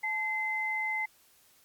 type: tone pair together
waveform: sine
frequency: 867 / 2062 Hz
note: A5 / C7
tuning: -26 / -26 cents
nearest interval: octave + minor third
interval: 1500 cents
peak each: -36 / -30 dBFS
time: 0.03-1.06 s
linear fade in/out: 10 ms
effects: white hiss -63 dBFS RMS until 1.64 s + Opus 48 kbps